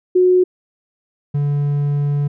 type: tone pair in turn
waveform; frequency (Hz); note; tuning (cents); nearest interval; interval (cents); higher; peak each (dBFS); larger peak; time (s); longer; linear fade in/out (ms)
sine / triangle; 365.1 / 144.22; F#4 / D3; -23 / -31; octave + major third; 1608; first; -9 / -13; first; 0.15-0.44 / 1.34-2.28; second; 10
effects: none